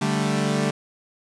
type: chord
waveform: sawtooth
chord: D suspended fourth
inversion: none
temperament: equal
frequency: 146.83 / 196 / 220 Hz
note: D3 / G3 / A3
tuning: 0 / 0 / 0 cents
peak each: -21 dBFS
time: 0.01-0.71 s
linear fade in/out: 10 ms
effects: resampled to 22050 Hz + 7-bit